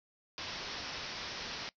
white low-pass noise, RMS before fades -42 dBFS, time 0.38-1.69 s, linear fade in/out 0 ms, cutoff 5700 Hz, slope 96 dB/octave, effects noise-tail reverb RT60 0.1 s tail -21 dB re dry

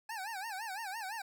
25% pulse tone with vibrato, 830.6 Hz, G#5, in tune, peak -35 dBFS, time 0.09-1.22 s, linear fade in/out 5 ms, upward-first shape sine, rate 5.9 Hz, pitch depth 190 cents each way, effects none

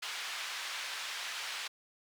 white band-pass noise, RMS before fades -40 dBFS, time 0.02-1.68 s, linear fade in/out 10 ms, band 1100 to 3800 Hz, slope 12 dB/octave, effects none

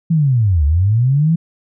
sine linear two-way sweep, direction down then up, 169.7 to 69.3 to 169.7 Hz, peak -10 dBFS, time 0.1-1.36 s, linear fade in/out 10 ms, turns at 0.65 s, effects none

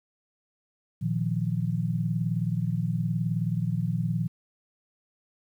sine chord, Bb suspended fourth, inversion none, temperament equal, 116.54 / 155.56 / 174.61 Hz, Bb2 / Eb3 / F3, 0 / 0 / 0 cents, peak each -29 dBFS, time 1.01-4.28 s, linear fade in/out 20 ms, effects 10-bit

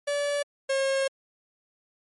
45% pulse tone pair in turn, 576 / 540.3 Hz, D5 / C#5, -34 / -44 cents, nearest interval minor second, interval 110 cents, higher first, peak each -25 / -23 dBFS, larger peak second, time 0.07-0.43 / 0.69-1.08 s, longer second, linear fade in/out 10 ms, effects MP3 48 kbps

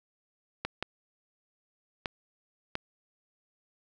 clicks, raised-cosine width 0.3 ms, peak -15 dBFS, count 4, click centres 0.65 / 0.826 / 2.058 / 2.754 s, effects none

